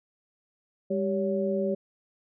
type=tone cluster; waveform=sine; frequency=200.5 / 391 / 564 Hz; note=G3 / G4 / C#5; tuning=+39 / -4 / +30 cents; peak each=-29 dBFS; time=0.9-1.75 s; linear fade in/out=10 ms; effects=none